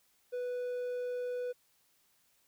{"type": "tone", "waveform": "triangle", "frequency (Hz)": 493.9, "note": "B4", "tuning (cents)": 0, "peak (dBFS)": -32, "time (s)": [0.32, 1.53], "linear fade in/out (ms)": 20, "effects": ["white hiss -71 dBFS RMS until 2.47 s"]}